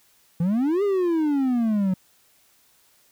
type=exponential two-way sweep; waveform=triangle; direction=up then down; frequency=161.4 to 415.3 to 182.6 Hz; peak=-17 dBFS; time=0.4-1.94 s; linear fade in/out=5 ms; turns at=0.83 s; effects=white hiss -60 dBFS RMS until 3.11 s